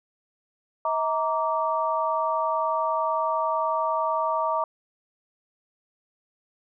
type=tone cluster; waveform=sine; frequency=640 / 931 / 1162 Hz; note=D#5 / A#5 / D6; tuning=+49 / -2 / -19 cents; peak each=-27 / -26 / -27 dBFS; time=0.85-4.64 s; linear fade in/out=2 ms; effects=none